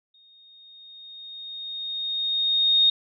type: tone with exponential growth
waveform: sine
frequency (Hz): 3707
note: A#7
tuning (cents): -10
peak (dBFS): -14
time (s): 0.14-2.9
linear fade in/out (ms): 5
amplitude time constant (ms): 600
effects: none